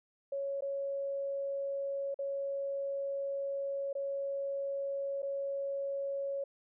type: tone with dropouts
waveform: sine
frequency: 554.4 Hz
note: C#5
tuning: in tune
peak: -33 dBFS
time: 0.32-6.44 s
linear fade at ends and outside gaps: 5 ms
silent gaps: 0.608-0.621 / 2.144-2.189 / 3.93-3.951 / 5.221-5.228 s
effects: none